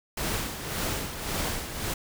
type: noise with tremolo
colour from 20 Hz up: pink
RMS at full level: -29 dBFS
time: 0.17-1.94 s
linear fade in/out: 5 ms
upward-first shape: sine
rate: 1.8 Hz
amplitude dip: 60%
effects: none